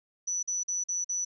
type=tone bursts; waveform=sine; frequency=5940 Hz; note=F#8; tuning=6 cents sharp; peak=-28 dBFS; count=5; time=0.27-1.25 s; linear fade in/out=10 ms; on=160 ms; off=45 ms; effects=none